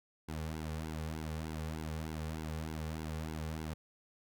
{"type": "tone with flanger", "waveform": "sawtooth", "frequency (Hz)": 78.7, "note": "D#2", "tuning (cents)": 20, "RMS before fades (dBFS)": -40, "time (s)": [0.28, 3.74], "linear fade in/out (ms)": 10, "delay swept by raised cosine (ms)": [1.6, 3.2], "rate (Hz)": 3.3, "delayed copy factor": -0.85, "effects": []}